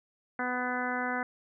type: harmonic tone with a mistuned harmonic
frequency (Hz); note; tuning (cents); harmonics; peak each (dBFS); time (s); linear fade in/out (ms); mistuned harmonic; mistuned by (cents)
249.2; B3; +16; 1 / 2 / 3 / 4 / 5 / 6 / 7 / 8; -36 / -39 / -36 / -39 / -40 / -35 / -39 / -41; 0.39-1.23; 2; 8; +20
effects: none